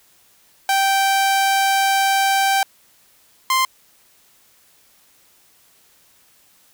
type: tone pair in turn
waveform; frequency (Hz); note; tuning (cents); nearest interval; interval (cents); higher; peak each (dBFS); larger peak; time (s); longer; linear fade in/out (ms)
sawtooth; 781 / 1046.1; G5 / C6; -7 / -1; perfect fourth; 506; second; -11; neither; 0.69-2.63 / 3.5-3.65; first; 2
effects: white hiss -55 dBFS RMS until 6.73 s